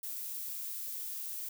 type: noise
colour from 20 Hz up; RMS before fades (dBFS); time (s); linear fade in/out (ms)
violet; -40; 0.03-1.49; 5
effects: none